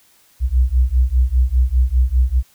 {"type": "beating tone pair", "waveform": "sine", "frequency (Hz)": [60.4, 65.4], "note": ["B1", "C2"], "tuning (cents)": [-38, 0], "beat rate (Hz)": 5, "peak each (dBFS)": -15, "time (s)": [0.4, 2.43], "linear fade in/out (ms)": 50, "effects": ["white hiss -54 dBFS RMS until 2.54 s"]}